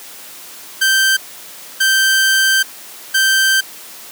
sawtooth tone bursts at uneven times, 1561 Hz, G6, 8 cents flat, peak -7 dBFS, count 3, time 0.81-1.17 / 1.8-2.63 / 3.14-3.61 s, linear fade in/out 10 ms, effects white hiss -35 dBFS RMS until 4.11 s + high-pass 200 Hz 12 dB/octave

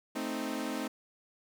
sawtooth chord, A diminished, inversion none, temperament equal, 220 / 261.6 / 311.1 Hz, A3 / C4 / Eb4, 0 / 0 / 0 cents, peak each -35 / -33 / -34 dBFS, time 0.15-0.88 s, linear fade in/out 10 ms, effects none

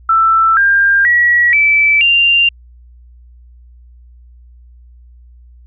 sine tone with pitch steps, 1329 / 1598.8 / 1923.4 / 2314 / 2784 Hz, E6 / G6 / B6 / D7 / F7, +14 / +34 / -46 / -26 / -6 cents, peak -7 dBFS, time 0.09-2.49 s, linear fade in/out 5 ms, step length 480 ms, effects added 60 Hz sine -38 dBFS peak until 5.66 s

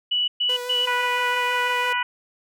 sine tone bursts, 2951 Hz, F#7, 5 cents flat, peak -19 dBFS, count 3, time 0.11-0.86 s, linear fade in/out 10 ms, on 170 ms, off 120 ms
sawtooth tone with vibrato, 494.6 Hz, B4, 3 cents sharp, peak -25 dBFS, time 0.49-1.93 s, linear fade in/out 5 ms, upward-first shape sine, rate 6 Hz, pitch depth 18 cents each way
harmonic tone, 491.6 Hz, B4, 8 cents flat, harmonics 2 / 3 / 4 / 5 / 6, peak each -25 / -27 / -28 / -29 / -30 dBFS, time 0.87-2.03 s, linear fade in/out 5 ms
effects none

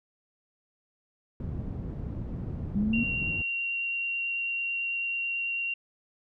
white low-pass noise, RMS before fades -35 dBFS, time 1.4-3.42 s, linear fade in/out 2 ms, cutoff 150 Hz, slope 12 dB/octave
sine linear sweep, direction up, 199 to 237.3 Hz, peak -24 dBFS, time 2.75-3.04 s, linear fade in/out 10 ms
sine tone with vibrato, 2756 Hz, F7, 24 cents flat, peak -28 dBFS, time 2.93-5.74 s, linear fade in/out 5 ms, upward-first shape triangle, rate 9.1 Hz, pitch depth 9 cents each way
effects none

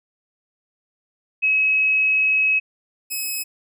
sine / 5% pulse tone pair in turn, 2561 / 2561 Hz, D#7 / D#7, +49 / +49 cents, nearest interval unison, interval 0 cents, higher neither, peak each -15 dBFS, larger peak neither, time 1.42-2.6 / 3.1-3.44 s, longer first, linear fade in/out 20 ms, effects none

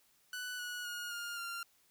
sawtooth tone with pitch steps, 1488 / 1462.4 / 1437.3 / 1412.6 / 1388.4 Hz, F#6 / F#6 / F6 / F6 / F6, +9 / -21 / +49 / +19 / -11 cents, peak -36 dBFS, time 0.33-1.63 s, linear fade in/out 2 ms, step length 260 ms, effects white hiss -70 dBFS RMS until 1.9 s

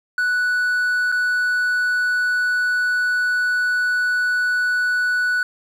triangle tone with dropouts, 1480 Hz, F#6, in tune, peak -15 dBFS, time 0.18-5.43 s, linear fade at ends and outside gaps 2 ms, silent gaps 1.118-1.123 s, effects 9-bit

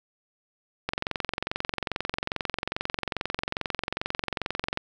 click train, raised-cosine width 0.3 ms, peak -11 dBFS, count 88, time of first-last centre 0.89-4.774 s, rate 22.4 Hz, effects none

